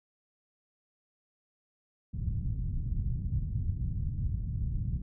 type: low-pass noise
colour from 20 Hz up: white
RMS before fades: -32 dBFS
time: 2.13-5.02 s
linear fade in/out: 5 ms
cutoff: 130 Hz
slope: 24 dB/octave
effects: none